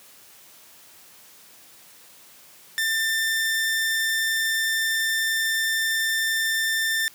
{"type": "tone", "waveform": "sawtooth", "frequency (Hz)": 1789, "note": "A6", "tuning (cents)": 28, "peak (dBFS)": -18, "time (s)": [2.78, 7.08], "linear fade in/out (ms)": 0, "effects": ["white hiss -50 dBFS RMS until 7.14 s", "high-pass 100 Hz 12 dB/octave"]}